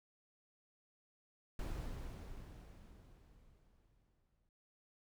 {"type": "noise with exponential decay", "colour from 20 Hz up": "brown", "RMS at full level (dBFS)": -40, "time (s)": [1.59, 4.49], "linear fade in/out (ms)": 2, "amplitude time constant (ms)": 630, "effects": []}